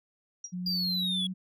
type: tone with exponential decay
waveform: sine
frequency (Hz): 5710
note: F8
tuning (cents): +37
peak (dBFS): -33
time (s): 0.44-0.54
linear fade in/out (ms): 5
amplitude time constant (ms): 21
type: tone with pitch glide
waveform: sine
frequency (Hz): 180 to 185.49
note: F#3 to F#3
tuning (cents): -47 to +5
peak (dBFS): -32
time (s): 0.52-1.34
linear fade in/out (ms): 20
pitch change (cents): +52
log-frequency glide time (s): 0.79-1.15
type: exponential sweep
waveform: triangle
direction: down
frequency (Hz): 4831 to 3322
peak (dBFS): -27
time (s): 0.66-1.27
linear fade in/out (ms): 5
effects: none